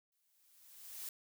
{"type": "noise with exponential growth", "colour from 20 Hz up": "blue", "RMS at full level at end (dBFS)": -43, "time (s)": [0.12, 1.09], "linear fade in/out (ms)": 2, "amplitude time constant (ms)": 210, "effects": []}